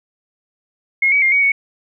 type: tone with pitch steps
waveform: sine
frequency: 2157 / 2269 / 2120 / 2252 / 2222 Hz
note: C#7 / C#7 / C7 / C#7 / C#7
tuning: -48 / +40 / +22 / +27 / +4 cents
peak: -11 dBFS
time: 1.02-1.52 s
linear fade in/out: 5 ms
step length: 100 ms
effects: none